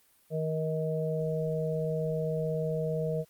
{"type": "harmonic tone", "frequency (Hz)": 157.8, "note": "D#3", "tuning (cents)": 25, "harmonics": [1, 3, 4], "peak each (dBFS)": [-31, -32, -35], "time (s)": [0.3, 3.25], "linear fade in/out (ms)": 50, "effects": ["white hiss -65 dBFS RMS until 3.29 s", "Opus 32 kbps"]}